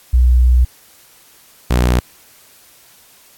sine / sawtooth tone pair in turn, 61.74 / 61 Hz, B1 / B1, 0 / -21 cents, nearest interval unison, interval 21 cents, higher first, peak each -7 dBFS, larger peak neither, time 0.13-0.65 / 1.7-2 s, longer first, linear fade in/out 10 ms, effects white hiss -47 dBFS RMS until 3.37 s + AAC 64 kbps

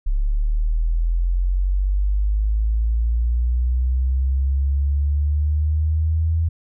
sine linear sweep, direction up, 34.54 to 82.41 Hz, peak -16 dBFS, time 0.06-6.49 s, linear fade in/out 10 ms, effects none

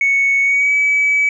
sine tone with pitch glide, 2217 to 2287 Hz, C#7 to D7, 0 to -47 cents, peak -10 dBFS, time 0.01-1.29 s, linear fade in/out 2 ms, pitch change +53 cents, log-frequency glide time 0.42-0.74 s, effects tanh soft clip ceiling -8 dBFS

